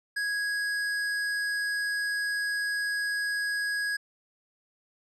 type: tone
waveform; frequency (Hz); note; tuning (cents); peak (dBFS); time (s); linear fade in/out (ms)
square; 1658; G#6; -3; -28; 0.16-3.97; 10
effects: low-pass 9000 Hz 12 dB/octave